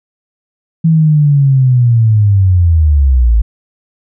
sine linear sweep, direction down, 164.7 to 52.5 Hz, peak -5 dBFS, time 0.84-3.42 s, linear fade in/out 10 ms, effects none

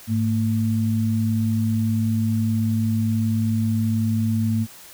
sine tone pair together, 105.86 / 224.3 Hz, G#2 / A3, +34 / +34 cents, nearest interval octave + minor second, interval 1300 cents, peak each -21 dBFS, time 0.07-4.67 s, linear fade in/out 50 ms, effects white hiss -44 dBFS RMS until 4.93 s

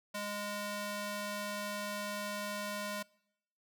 square tone with high-pass filter, 205.9 Hz, G#3, 15 cents flat, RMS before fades -39 dBFS, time 0.14-3.03 s, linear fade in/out 10 ms, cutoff 470 Hz, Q 0.56, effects noise-tail reverb RT60 0.8 s tail -25 dB re dry

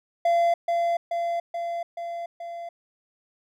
triangle tone with echo, 684 Hz, F5, 36 cents flat, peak -16 dBFS, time 0.25-0.54 s, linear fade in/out 5 ms, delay 430 ms, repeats 5, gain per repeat -3 dB, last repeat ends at 2.69 s, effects none

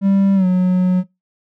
triangle tone with pitch glide, 196 to 182.87 Hz, G3 to F#3, 0 to -20 cents, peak -9 dBFS, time 0.01-1.04 s, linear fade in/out 50 ms, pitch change -120 cents, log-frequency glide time 0.35-0.46 s, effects noise-tail reverb RT60 0.2 s tail -22 dB re dry

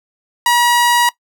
sawtooth tone, 960 Hz, B5, 49 cents flat, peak -6 dBFS, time 0.46-1.09 s, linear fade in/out 2 ms, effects noise-tail reverb RT60 0.1 s tail -20 dB re dry

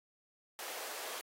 pink high-pass noise, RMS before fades -44 dBFS, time 0.59-1.21 s, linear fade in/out 0 ms, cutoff 440 Hz, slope 24 dB/octave, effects AAC 48 kbps

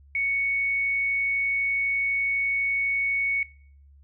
sine tone, 2222 Hz, C#7, 4 cents sharp, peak -23 dBFS, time 0.15-3.43 s, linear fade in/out 2 ms, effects noise-tail reverb RT60 0.5 s tail -20 dB re dry + added 70 Hz sine -50 dBFS peak until 4.03 s

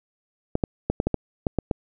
clicks, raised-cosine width 2 ms, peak -8 dBFS, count 9, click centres 0.554 / 0.638 / 0.9 / 1.001 / 1.07 / 1.143 / 1.468 / 1.587 / 1.712 s, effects none

